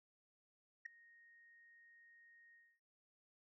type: tone with ADSR envelope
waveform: sine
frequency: 1864 Hz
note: A#6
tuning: 1 cent flat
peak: -39 dBFS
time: 0.85-2.8 s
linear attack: 11 ms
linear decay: 3 ms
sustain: -24 dB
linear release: 260 ms
effects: tanh soft clip ceiling -39 dBFS